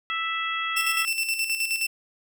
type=harmonic tone; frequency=659.3 Hz; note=E5; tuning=in tune; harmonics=2 / 3 / 4 / 5; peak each=-29 / -31 / -32 / -33 dBFS; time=0.1-1.05 s; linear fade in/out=0 ms
type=tone with tremolo; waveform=sawtooth; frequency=2677 Hz; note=E7; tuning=26 cents sharp; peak=-19 dBFS; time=0.76-1.87 s; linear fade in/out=10 ms; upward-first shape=square; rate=9.5 Hz; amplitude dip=55%
effects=none